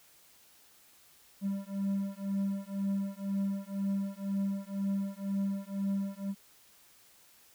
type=beating tone pair; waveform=triangle; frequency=196 / 198 Hz; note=G3 / G3; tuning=0 / +18 cents; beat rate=2 Hz; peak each=-32 / -32 dBFS; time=1.41-6.35 s; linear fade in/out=50 ms; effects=white hiss -61 dBFS RMS until 7.54 s